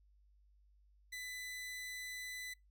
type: tone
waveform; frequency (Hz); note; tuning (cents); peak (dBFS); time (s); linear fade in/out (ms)
sawtooth; 1999; B6; +20; -40; 1.12-2.54; 10
effects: noise-tail reverb RT60 0.2 s tail -25 dB re dry + added 50 Hz sine -65 dBFS peak until 2.7 s